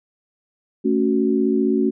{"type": "chord", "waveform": "sine", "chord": "F# minor", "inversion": "first", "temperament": "just", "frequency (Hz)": [222, 277.5, 370], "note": ["A3", "C#4", "F#4"], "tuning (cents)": [16, 2, 0], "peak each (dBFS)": -20, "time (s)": [0.84, 1.91], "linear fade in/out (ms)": 20, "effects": []}